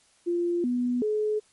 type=tone with pitch steps; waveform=sine; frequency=346.6 / 246 / 426.1 Hz; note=F4 / B3 / G#4; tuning=-13 / -7 / +44 cents; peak=-23 dBFS; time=0.26-1.4 s; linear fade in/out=20 ms; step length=380 ms; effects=white hiss -62 dBFS RMS until 1.52 s + MP3 48 kbps